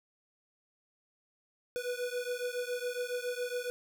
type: beating tone pair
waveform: square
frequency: 488.4 / 495.6 Hz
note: B4 / B4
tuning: -19 / +6 cents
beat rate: 7.2 Hz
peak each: -37 / -38 dBFS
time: 1.76-3.7 s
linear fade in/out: 0 ms
effects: none